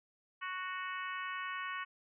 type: harmonic tone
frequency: 370 Hz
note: F#4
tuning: in tune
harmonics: 3 / 4 / 5 / 6 / 7 / 8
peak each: -41 / -44 / -44 / -48 / -49 / -51 dBFS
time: 0.41-1.85 s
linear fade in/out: 20 ms
effects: none